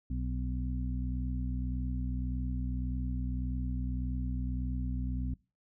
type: harmonic tone with a mistuned harmonic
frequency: 61.74 Hz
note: B1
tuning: in tune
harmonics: 1 / 2 / 3 / 4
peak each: -33 / -39 / -42 / -40 dBFS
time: 0.1-5.34 s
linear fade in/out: 5 ms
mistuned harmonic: 4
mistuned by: +46 cents
effects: noise-tail reverb RT60 0.3 s tail -22 dB re dry